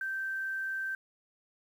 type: tone with quantisation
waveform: sine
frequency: 1559 Hz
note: G6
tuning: 10 cents flat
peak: -32 dBFS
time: 0.01-0.95 s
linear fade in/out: 2 ms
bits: 10
effects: none